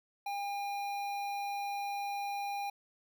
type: tone with notch filter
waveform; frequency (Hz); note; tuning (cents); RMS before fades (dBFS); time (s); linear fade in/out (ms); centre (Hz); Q
square; 806; G5; +48; -37; 0.26-2.7; 5; 7900; 0.87
effects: none